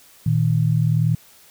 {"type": "tone pair together", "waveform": "sine", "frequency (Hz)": [116.54, 157.26], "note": ["A#2", "D#3"], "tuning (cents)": [0, 19], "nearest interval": "perfect fourth", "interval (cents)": 519, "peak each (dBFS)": -18, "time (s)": [0.26, 1.15], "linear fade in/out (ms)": 5, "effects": ["white hiss -50 dBFS RMS until 1.5 s"]}